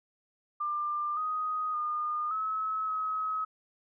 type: tone with pitch steps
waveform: sine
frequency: 1193 / 1250 / 1218 / 1290 / 1277 Hz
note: D6 / D#6 / D#6 / E6 / D#6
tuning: +27 / +8 / -37 / -38 / +45 cents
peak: -29 dBFS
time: 0.6-3.45 s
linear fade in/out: 10 ms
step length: 570 ms
effects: none